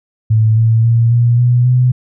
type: tone with pitch steps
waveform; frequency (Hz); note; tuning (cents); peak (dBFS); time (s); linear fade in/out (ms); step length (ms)
sine; 110 / 112.96 / 116 / 119.13 / 122.33 / 125.63; A2 / A2 / A#2 / A#2 / B2 / B2; 0 / +46 / -8 / +38 / -16 / +30; -7; 0.3-1.92; 10; 270
effects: none